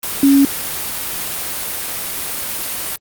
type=tone in noise; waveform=sine; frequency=277.2 Hz; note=C#4; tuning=in tune; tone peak=-7 dBFS; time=0.23-0.45 s; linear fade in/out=2 ms; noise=white; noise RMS=-23 dBFS; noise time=0.03-2.96 s; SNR=+13 dB; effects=Opus 32 kbps